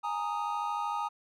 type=chord; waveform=triangle; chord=Ab suspended second; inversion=none; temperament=equal with one note detuned; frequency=830.6 / 923.8 / 1244.5 Hz; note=Ab5 / Bb5 / Eb6; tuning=0 / -16 / 0 cents; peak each=-33 / -33 / -33 dBFS; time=0.03-1.09 s; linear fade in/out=20 ms; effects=none